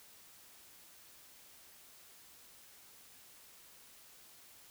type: silence
effects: white hiss -59 dBFS RMS until 4.7 s